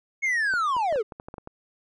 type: linear sweep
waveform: triangle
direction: down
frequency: 2201 to 392 Hz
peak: -20 dBFS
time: 0.22-1.03 s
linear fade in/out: 20 ms
type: clicks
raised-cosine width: 1 ms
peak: -24 dBFS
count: 10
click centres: 0.538 / 0.766 / 0.926 / 0.959 / 1.122 / 1.199 / 1.285 / 1.341 / 1.382 / 1.474 s
effects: resampled to 22050 Hz